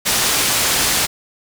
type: low-pass noise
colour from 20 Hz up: white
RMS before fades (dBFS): -17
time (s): 0.05-1.07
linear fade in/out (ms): 20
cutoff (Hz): 9600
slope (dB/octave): 12
effects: none